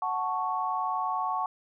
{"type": "chord", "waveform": "sine", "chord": "F# minor", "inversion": "none", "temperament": "equal", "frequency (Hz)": [740, 880, 1108.7], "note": ["F#5", "A5", "C#6"], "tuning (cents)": [0, 0, 0], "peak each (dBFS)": [-32, -32, -30], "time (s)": [0.02, 1.46], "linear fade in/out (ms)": 2, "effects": []}